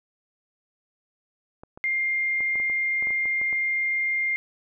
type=clicks; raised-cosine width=1 ms; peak=-28 dBFS; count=12; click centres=1.635 / 1.775 / 2.406 / 2.556 / 2.6 / 2.699 / 3.025 / 3.071 / 3.106 / 3.256 / 3.415 / 3.528 s
type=tone; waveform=sine; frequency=2111 Hz; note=C7; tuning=15 cents sharp; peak=-22 dBFS; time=1.84-4.36 s; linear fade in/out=0 ms
effects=none